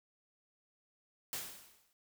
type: noise with exponential decay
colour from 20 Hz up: white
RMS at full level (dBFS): -38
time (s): 1.33-1.93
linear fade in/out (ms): 0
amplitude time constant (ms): 130
effects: none